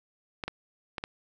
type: clicks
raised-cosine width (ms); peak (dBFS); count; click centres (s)
0.3; -17; 4; 0.438 / 0.48 / 0.982 / 1.039
effects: none